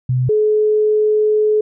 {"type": "tone pair in turn", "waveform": "sine", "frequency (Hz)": [126.9, 426.8], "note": ["B2", "G#4"], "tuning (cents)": [47, 47], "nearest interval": "octave + major sixth", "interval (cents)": 2100, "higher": "second", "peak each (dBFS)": [-13, -11], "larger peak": "second", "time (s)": [[0.09, 0.29], [0.29, 1.61]], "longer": "second", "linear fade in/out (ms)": 5, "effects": []}